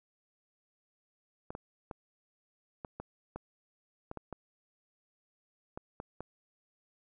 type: clicks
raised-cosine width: 1 ms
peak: -26 dBFS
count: 12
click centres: 1.505 / 1.551 / 1.912 / 2.848 / 3 / 3.36 / 4.114 / 4.173 / 4.327 / 5.775 / 6.001 / 6.206 s
effects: none